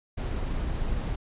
brown noise, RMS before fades -29 dBFS, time 0.17-1.16 s, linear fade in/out 10 ms, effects resampled to 8000 Hz

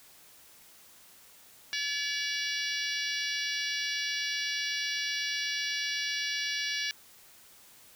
harmonic tone, 572 Hz, D5, 46 cents flat, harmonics 3 / 4 / 5 / 6 / 7 / 8 / 9 / 10, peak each -36 / -37 / -38 / -39 / -39 / -40 / -41 / -41 dBFS, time 1.73-6.91 s, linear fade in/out 0 ms, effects white hiss -56 dBFS RMS until 7.95 s

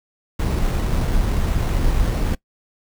brown noise with sample-and-hold, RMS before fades -19 dBFS, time 0.39-2.35 s, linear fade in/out 5 ms, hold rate 4900 Hz, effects noise-tail reverb RT60 0.1 s tail -21 dB re dry

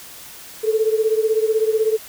sine beating tone pair, 434.5 / 450.5 Hz, A4 / A4, -22 / +41 cents, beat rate 16 Hz, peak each -17 / -20 dBFS, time 0.63-1.98 s, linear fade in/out 20 ms, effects white hiss -39 dBFS RMS until 2.08 s

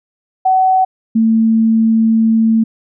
sine tone pair in turn, 753 / 223.9 Hz, F#5 / A3, +30 / +30 cents, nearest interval octave + major sixth, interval 2100 cents, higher first, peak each -8 dBFS, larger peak neither, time 0.45-0.85 / 1.15-2.64 s, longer second, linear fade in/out 10 ms, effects none

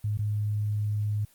sine tone with dropouts, 104.9 Hz, G#2, 18 cents sharp, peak -25 dBFS, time 0.04-1.25 s, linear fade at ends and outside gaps 5 ms, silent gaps 0.174-0.189 s, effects white hiss -60 dBFS RMS until 1.34 s + Opus 24 kbps

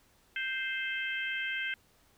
harmonic tone, 523 Hz, C5, 1 cent flat, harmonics 3 / 4 / 5 / 6, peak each -35 / -37 / -39 / -41 dBFS, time 0.36-1.74 s, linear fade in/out 2 ms, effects pink hiss -66 dBFS RMS until 2.17 s

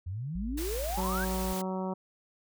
sine exponential sweep, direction up, 82.9 to 1658 Hz, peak -33 dBFS, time 0.06-1.25 s, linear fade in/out 10 ms
sine tone, 54.7 Hz, A1, 9 cents flat, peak -34 dBFS, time 0.35-1.53 s, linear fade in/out 5 ms
white noise, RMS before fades -40 dBFS, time 0.57-1.62 s, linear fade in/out 10 ms
harmonic tone, 187.5 Hz, F#3, 23 cents sharp, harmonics 1 / 2 / 3 / 4 / 5 / 6 / 7, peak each -33 / -38 / -39 / -42 / -40 / -47 / -51 dBFS, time 0.97-1.94 s, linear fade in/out 10 ms
effects none

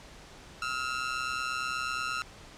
sawtooth ring-modulated tone, 1345 Hz, E6, 34 cents sharp, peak -24 dBFS, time 0.62-2.22 s, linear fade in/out 0 ms, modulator 64.2 Hz, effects pink hiss -50 dBFS RMS until 2.57 s + low-pass 7000 Hz 12 dB/octave

